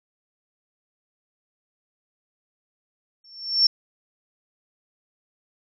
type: tone with exponential growth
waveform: sine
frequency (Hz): 5430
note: F8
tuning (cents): -50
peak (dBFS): -11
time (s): 3.24-3.67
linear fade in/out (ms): 5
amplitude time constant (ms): 92
effects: none